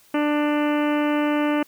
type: harmonic tone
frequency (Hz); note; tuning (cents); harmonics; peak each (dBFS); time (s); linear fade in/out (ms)
296.2; D4; +15; 1 / 2 / 3 / 4 / 5 / 6 / 7 / 8 / 9 / 10; -20 / -26 / -30 / -32 / -34 / -36 / -37 / -38 / -39 / -40; 0.14-1.63; 5
effects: white hiss -55 dBFS RMS until 1.67 s